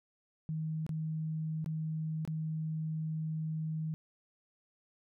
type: tone with dropouts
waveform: sine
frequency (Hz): 157.7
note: D#3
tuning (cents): +24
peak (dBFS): -33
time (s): 0.49-3.94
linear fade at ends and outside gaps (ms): 0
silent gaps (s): 0.865-0.892 / 1.644-1.661 / 2.251-2.276
effects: none